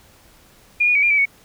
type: tone with pitch steps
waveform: sine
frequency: 2426 / 2451 / 2272 / 2399 / 2300 / 2224 Hz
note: D#7 / D#7 / C#7 / D7 / D7 / C#7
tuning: -44 / -27 / +42 / +36 / -37 / +5 cents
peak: -13 dBFS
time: 0.8-1.256 s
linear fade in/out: 10 ms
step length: 76 ms
effects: pink hiss -51 dBFS RMS until 1.44 s

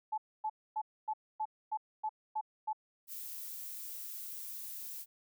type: tone bursts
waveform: sine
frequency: 864 Hz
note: A5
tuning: 32 cents flat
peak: -32 dBFS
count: 9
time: 0.12-2.731 s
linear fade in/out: 10 ms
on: 59 ms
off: 260 ms
type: noise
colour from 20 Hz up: violet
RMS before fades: -44 dBFS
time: 3.07-5.06 s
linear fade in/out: 50 ms
effects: none

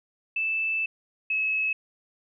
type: tone pair in turn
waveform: sine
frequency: 2637 / 2581 Hz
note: E7 / E7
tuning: 0 / -37 cents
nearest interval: unison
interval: 37 cents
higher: first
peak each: -24 / -23 dBFS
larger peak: second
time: 0.36-0.86 / 1.3-1.73 s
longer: first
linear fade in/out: 5 ms
effects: none

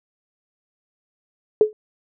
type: tone with exponential decay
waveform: sine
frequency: 427.6 Hz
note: A4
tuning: 49 cents flat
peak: -6 dBFS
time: 1.61-1.73 s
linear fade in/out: 1 ms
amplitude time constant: 26 ms
effects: none

